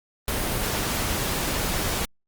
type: noise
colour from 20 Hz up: pink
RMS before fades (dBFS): -26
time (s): 0.28-2.05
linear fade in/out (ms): 0
effects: Opus 32 kbps